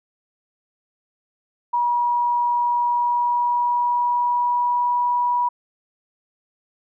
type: tone with pitch glide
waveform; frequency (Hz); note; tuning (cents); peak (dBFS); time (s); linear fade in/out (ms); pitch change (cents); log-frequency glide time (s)
sine; 962 to 972.1; B5 to B5; -46 to -28; -17; 1.73-5.49; 10; +18; 2.84-4.96
effects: none